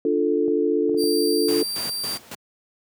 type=chord; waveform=sine; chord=D minor; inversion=none; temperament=equal; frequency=293.7 / 349.2 / 440 Hz; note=D4 / F4 / A4; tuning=0 / 0 / 0 cents; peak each=-23 / -23 / -21 dBFS; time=0.05-1.63 s; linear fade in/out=2 ms
type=clicks; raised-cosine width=2 ms; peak=-21 dBFS; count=4; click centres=0.481 / 0.894 / 0.945 / 1.038 s
type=tone; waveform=sawtooth; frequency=4699 Hz; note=D8; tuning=in tune; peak=-23 dBFS; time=0.97-2.19 s; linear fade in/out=50 ms
type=noise with tremolo; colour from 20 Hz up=pink; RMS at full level=-33 dBFS; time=1.48-2.35 s; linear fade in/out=5 ms; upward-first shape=square; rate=3.6 Hz; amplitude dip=80%
effects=high-pass 150 Hz 12 dB/octave